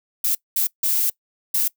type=noise bursts at uneven times; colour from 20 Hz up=violet; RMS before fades=-20 dBFS; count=4; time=0.24-0.35 / 0.56-0.67 / 0.83-1.1 / 1.54-1.68 s; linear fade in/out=5 ms; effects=noise-tail reverb RT60 0.1 s tail -22 dB re dry